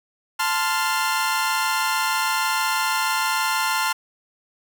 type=chord; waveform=sawtooth; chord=F major; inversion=first; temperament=equal with one note detuned; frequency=880 / 1041.1 / 1396.9 Hz; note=A5 / C6 / F6; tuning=0 / -9 / 0 cents; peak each=-21 dBFS; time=0.39-3.93 s; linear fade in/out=10 ms; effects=none